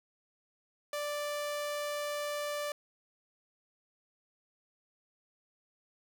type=tone; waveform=sawtooth; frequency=587.3 Hz; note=D5; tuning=in tune; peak=-30 dBFS; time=0.93-2.72 s; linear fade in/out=2 ms; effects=none